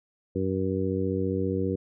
harmonic tone, 94.9 Hz, F#2, 44 cents sharp, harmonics 1 / 2 / 3 / 4 / 5, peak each -31 / -31 / -31 / -31 / -31 dBFS, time 0.35-1.76 s, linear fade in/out 10 ms, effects none

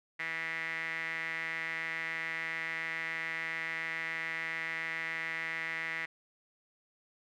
sawtooth tone with band-pass filter, 163 Hz, E3, 19 cents flat, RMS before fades -37 dBFS, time 0.19-6.06 s, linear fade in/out 10 ms, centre 2000 Hz, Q 7.9, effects none

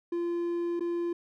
triangle tone with dropouts, 344.2 Hz, F4, 25 cents flat, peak -26 dBFS, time 0.12-1.13 s, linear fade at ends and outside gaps 5 ms, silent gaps 0.796-0.806 s, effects none

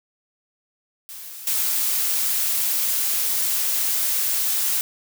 blue noise with level steps, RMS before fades -37 / -22 dBFS, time 1.09-4.81 s, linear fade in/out 0 ms, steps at 1.47 s, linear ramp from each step 2 ms, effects none

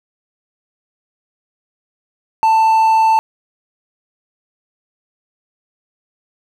triangle tone, 887 Hz, A5, 14 cents sharp, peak -7 dBFS, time 2.43-3.19 s, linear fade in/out 0 ms, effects none

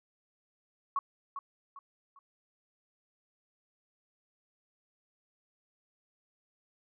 sine tone with echo, 1108.7 Hz, C#6, in tune, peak -27 dBFS, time 0.96-0.99 s, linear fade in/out 2 ms, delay 400 ms, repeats 3, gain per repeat -9 dB, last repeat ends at 2.19 s, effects none

